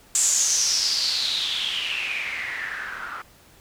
blue noise with low-pass filter sweep, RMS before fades -25 dBFS, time 0.15-3.22 s, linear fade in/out 2 ms, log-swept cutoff 7700 to 1300 Hz, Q 6.8, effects pink hiss -53 dBFS RMS until 3.6 s

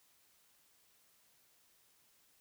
silence, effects white hiss -70 dBFS RMS until 2.4 s

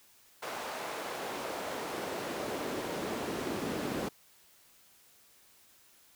brown noise with high-pass filter sweep, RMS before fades -37 dBFS, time 0.42-4.09 s, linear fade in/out 10 ms, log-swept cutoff 720 to 250 Hz, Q 1.1, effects white hiss -62 dBFS RMS until 6.15 s

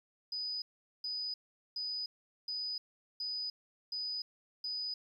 triangle tone bursts, 4978 Hz, D#8, in tune, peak -32 dBFS, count 7, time 0.32-4.94 s, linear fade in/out 5 ms, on 300 ms, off 420 ms, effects tanh soft clip ceiling -34 dBFS

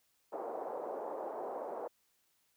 pink band-pass noise, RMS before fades -41 dBFS, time 0.32-1.88 s, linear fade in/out 10 ms, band 420 to 840 Hz, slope 24 dB/octave, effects white hiss -75 dBFS RMS until 2.56 s

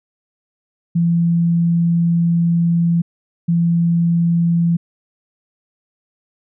sine tone bursts at uneven times, 169.4 Hz, E3, 48 cents sharp, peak -12 dBFS, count 2, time 0.95-3.02 / 3.48-4.77 s, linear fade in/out 10 ms, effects none

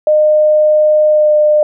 sine tone with pitch glide, 610 to 603.3 Hz, D#5 to D5, -34 to +46 cents, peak -6 dBFS, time 0.07-1.63 s, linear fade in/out 2 ms, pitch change -20 cents, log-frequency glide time 1.09-1.34 s, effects none

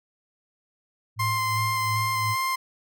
sine tone with tremolo, 110 Hz, A2, in tune, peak -26 dBFS, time 1.16-2.36 s, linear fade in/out 50 ms, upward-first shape sine, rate 2.8 Hz, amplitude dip 65%
30% pulse tone with vibrato, 1046.5 Hz, C6, in tune, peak -21 dBFS, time 1.19-2.56 s, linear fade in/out 10 ms, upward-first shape square, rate 2.6 Hz, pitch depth 10 cents each way
effects none

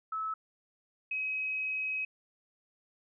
sine tone pair in turn, 1300 / 2542 Hz, E6 / D#7, -24 / +36 cents, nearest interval octave, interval 1160 cents, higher second, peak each -32 / -31 dBFS, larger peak second, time 0.12-0.34 / 1.11-2.05 s, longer second, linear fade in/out 5 ms, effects none

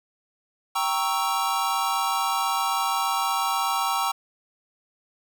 square chord, G diminished seventh, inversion none, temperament equal, 784 / 932.3 / 1108.7 / 1318.5 Hz, G5 / Bb5 / Db6 / Fb6, 0 / 0 / 0 / 0 cents, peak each -29 dBFS, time 0.75-4.12 s, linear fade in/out 10 ms, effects none

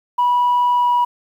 sine tone with pitch glide, 977 to 971.4 Hz, B5 to B5, -19 to -29 cents, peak -11 dBFS, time 0.18-1.05 s, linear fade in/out 10 ms, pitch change -10 cents, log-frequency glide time 0.72-0.92 s, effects tanh soft clip ceiling -10 dBFS + 8-bit

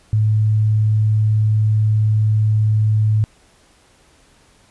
sine tone, 107.7 Hz, A2, 37 cents flat, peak -12 dBFS, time 0.13-3.24 s, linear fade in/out 0 ms, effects pink hiss -53 dBFS RMS until 4.7 s + resampled to 24000 Hz

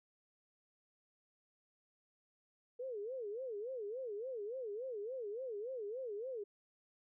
sine tone with vibrato, 462.9 Hz, A#4, 12 cents flat, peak -40 dBFS, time 2.79-6.44 s, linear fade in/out 10 ms, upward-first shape sine, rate 3.5 Hz, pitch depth 240 cents each way, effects none

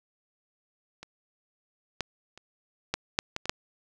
clicks, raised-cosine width 0.2 ms, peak -25 / -12 / -30 / -10 / -6 / -14 / -19 / -6 dBFS, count 8, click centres 1.03 / 2.007 / 2.376 / 2.94 / 3.189 / 3.364 / 3.456 / 3.495 s, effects none

